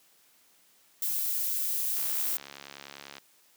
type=noise; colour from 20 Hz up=violet; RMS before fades=-30 dBFS; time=1.02-2.37 s; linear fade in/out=2 ms
type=click train; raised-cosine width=0.2 ms; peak=-25 dBFS; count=86; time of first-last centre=1.97-3.183 s; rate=70.1 Hz
effects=white hiss -63 dBFS RMS until 3.56 s + high-pass 150 Hz 12 dB/octave